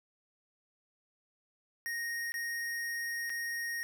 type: tone with dropouts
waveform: square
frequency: 1864.7 Hz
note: A#6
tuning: in tune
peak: -35 dBFS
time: 1.86-3.83 s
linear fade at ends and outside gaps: 0 ms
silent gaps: 2.32-2.341 / 3.296-3.301 s
effects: none